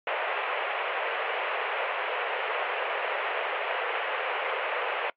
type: band-pass noise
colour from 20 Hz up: pink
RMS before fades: -30 dBFS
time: 0.07-5.1 s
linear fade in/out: 2 ms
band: 450 to 2900 Hz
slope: 48 dB/octave
effects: noise-tail reverb RT60 0.1 s tail -23 dB re dry + MP3 48 kbps